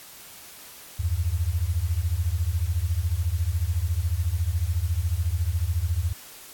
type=beating tone pair; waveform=sine; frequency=77.78 / 91.78 Hz; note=D#2 / F#2; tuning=0 / -14 cents; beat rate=14 Hz; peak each=-25 dBFS; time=0.99-6.13 s; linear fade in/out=10 ms; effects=white hiss -45 dBFS RMS until 6.53 s + AAC 64 kbps